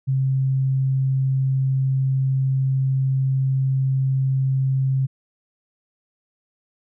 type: tone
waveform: sine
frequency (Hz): 133.3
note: C3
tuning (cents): +33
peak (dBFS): -17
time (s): 0.07-5.07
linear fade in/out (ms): 20
effects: none